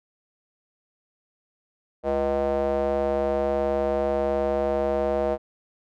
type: tone with band-pass filter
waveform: square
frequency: 69.3 Hz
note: C#2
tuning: in tune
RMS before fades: -24 dBFS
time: 2.03-5.38 s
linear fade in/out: 50 ms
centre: 580 Hz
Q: 4
effects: none